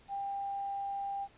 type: tone with quantisation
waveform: sine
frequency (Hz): 795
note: G5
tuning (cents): +24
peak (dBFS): -34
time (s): 0.08-1.28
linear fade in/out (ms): 50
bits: 10
effects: pink hiss -62 dBFS RMS until 1.37 s + resampled to 8000 Hz